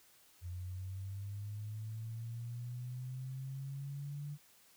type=linear sweep; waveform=sine; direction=up; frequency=87.31 to 147.2 Hz; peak=-40 dBFS; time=0.41-4.38 s; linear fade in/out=50 ms; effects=white hiss -65 dBFS RMS until 4.76 s